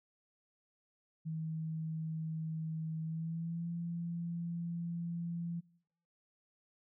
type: tone with pitch glide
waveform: sine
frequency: 159.6 to 170.07 Hz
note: D#3 to F3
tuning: +44 to -46 cents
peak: -36 dBFS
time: 1.25-5.61 s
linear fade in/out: 20 ms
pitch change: +110 cents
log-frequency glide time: 3.02-3.68 s
effects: noise-tail reverb RT60 0.8 s tail -25 dB re dry